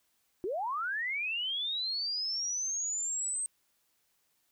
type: linear sweep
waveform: sine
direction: up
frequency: 332.3 to 8370 Hz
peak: -31 dBFS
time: 0.44-3.46 s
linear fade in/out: 0 ms
effects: white hiss -74 dBFS RMS until 4.51 s